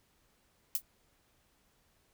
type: noise with exponential decay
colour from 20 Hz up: violet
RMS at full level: -26 dBFS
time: 0.75-0.82 s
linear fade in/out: 0 ms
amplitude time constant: 15 ms
effects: pink hiss -71 dBFS RMS until 2.13 s